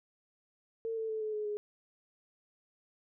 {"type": "tone with pitch steps", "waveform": "sine", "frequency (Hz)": [452.1, 444.8, 437.7, 430.7, 423.8, 417], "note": ["A4", "A4", "A4", "A4", "G#4", "G#4"], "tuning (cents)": [47, 19, -9, -37, 35, 7], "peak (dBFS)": -33, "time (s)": [0.85, 1.57], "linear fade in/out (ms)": 0, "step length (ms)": 120, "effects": []}